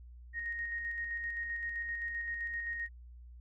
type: tone with tremolo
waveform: sine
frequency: 1864.7 Hz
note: A#6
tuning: in tune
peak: -34 dBFS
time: 0.33-2.89 s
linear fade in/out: 50 ms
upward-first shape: square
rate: 7.7 Hz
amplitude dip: 30%
effects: added 60 Hz sine -49 dBFS peak until 3.4 s